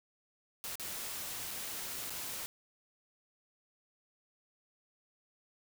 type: noise with dropouts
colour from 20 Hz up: white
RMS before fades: -41 dBFS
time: 0.64-2.46 s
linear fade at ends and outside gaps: 0 ms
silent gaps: 0.755-0.797 / 1.507-1.511 / 2.097-2.104 s
effects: none